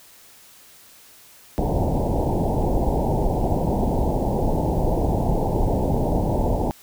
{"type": "low-pass noise", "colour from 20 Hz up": "pink", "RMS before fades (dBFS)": -21, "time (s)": [1.58, 6.71], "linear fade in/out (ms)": 0, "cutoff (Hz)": 920, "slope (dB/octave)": 96, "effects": ["white hiss -49 dBFS RMS until 6.82 s"]}